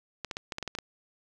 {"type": "clicks", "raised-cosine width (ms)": 0.2, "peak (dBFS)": -17, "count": 9, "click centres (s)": [0.247, 0.312, 0.369, 0.522, 0.584, 0.627, 0.677, 0.751, 0.787], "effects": []}